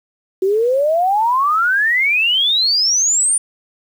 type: exponential sweep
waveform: sine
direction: up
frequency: 370 to 9397 Hz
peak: -12 dBFS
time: 0.42-3.38 s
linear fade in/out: 5 ms
effects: 7-bit